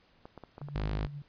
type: clicks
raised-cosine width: 1 ms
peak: -31 dBFS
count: 7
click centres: 0.255 / 0.377 / 0.437 / 0.581 / 0.616 / 0.686 / 0.803 s
type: tone with tremolo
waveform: sine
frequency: 144.3 Hz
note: D3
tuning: 30 cents flat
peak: -37 dBFS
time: 0.61-1.22 s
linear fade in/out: 2 ms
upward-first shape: triangle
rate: 9.4 Hz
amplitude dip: 50%
type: tone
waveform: sawtooth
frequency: 51.91 Hz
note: G#1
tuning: in tune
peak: -27 dBFS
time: 0.75-1.07 s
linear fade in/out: 10 ms
effects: pink hiss -65 dBFS RMS until 1.28 s + resampled to 11025 Hz